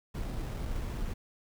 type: noise with sample-and-hold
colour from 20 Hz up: brown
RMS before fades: -35 dBFS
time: 0.14-1.14 s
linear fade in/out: 10 ms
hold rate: 4410 Hz
effects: none